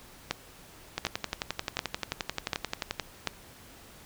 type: two click trains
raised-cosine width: 0.2 ms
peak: -12 / -10 dBFS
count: 24 / 5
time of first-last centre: 0.98-2.998 / 0.31-3.273 s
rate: 11.4 / 1.35 Hz
effects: pink hiss -52 dBFS RMS until 4.05 s